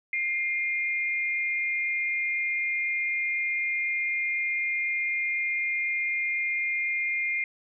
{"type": "tone pair together", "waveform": "sine", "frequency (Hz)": [2108, 2426], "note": ["C7", "D#7"], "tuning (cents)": [12, -44], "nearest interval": "major second", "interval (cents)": 244, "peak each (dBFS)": [-26, -32], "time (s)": [0.13, 7.44], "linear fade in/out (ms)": 2, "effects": []}